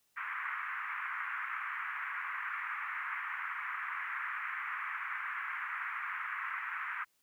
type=band-pass noise; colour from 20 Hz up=pink; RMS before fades=-39 dBFS; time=0.16-7.05 s; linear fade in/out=20 ms; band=1100 to 2200 Hz; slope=48 dB/octave; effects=white hiss -75 dBFS RMS until 7.22 s